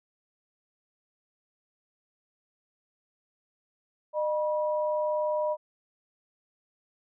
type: tone pair together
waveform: sine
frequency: 609 / 969.8 Hz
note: D#5 / B5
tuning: -37 / -32 cents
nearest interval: minor sixth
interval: 805 cents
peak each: -26 / -32 dBFS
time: 4.13-5.57 s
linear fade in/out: 50 ms
effects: none

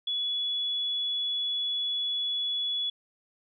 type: tone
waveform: sine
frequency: 3400 Hz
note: G#7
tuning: 40 cents sharp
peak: -27 dBFS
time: 0.07-2.9 s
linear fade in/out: 5 ms
effects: none

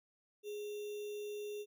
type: tone with sample-and-hold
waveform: sine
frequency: 416.2 Hz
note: G#4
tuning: 4 cents sharp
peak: -40 dBFS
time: 0.43-1.66 s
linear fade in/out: 50 ms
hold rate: 3150 Hz
effects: none

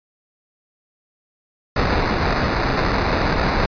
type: noise with sample-and-hold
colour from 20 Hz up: pink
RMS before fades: -19 dBFS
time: 1.76-3.66 s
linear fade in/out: 5 ms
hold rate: 3150 Hz
effects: resampled to 11025 Hz

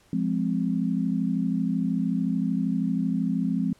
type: chord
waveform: sine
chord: F minor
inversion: none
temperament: equal with one note detuned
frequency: 174.61 / 207.7 / 260.1 Hz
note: F3 / Ab3 / C4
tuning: 0 / 0 / -10 cents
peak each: -27 dBFS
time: 0.13-3.73 s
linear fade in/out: 2 ms
effects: pink hiss -60 dBFS RMS until 3.79 s + low-pass 11000 Hz 12 dB/octave

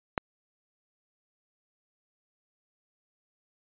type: click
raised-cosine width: 0.5 ms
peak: -10 dBFS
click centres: 0.178 s
effects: resampled to 8000 Hz

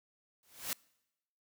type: noise with exponential growth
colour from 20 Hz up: white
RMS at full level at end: -33 dBFS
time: 0.43-0.73 s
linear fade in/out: 1 ms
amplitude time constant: 64 ms
effects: noise-tail reverb RT60 0.9 s tail -25 dB re dry

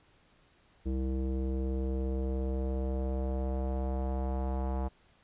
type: tone with low-pass filter sweep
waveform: square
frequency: 65.5 Hz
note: C2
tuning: 2 cents sharp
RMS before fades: -32 dBFS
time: 0.85-4.89 s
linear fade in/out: 20 ms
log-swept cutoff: 360 to 850 Hz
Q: 2.4
effects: pink hiss -65 dBFS RMS until 5.23 s + resampled to 8000 Hz

